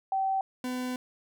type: tone pair in turn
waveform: sine / 40% pulse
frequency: 771 / 251.8 Hz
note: G5 / B3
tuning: -29 / +34 cents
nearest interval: octave + perfect fifth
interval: 1937 cents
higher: first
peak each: -25 / -30 dBFS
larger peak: first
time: 0.12-0.41 / 0.64-0.96 s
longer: second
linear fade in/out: 2 ms
effects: none